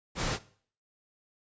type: noise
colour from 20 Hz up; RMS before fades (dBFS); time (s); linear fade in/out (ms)
pink; -31; 0.15-0.39; 50
effects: noise-tail reverb RT60 0.5 s tail -18 dB re dry + resampled to 16000 Hz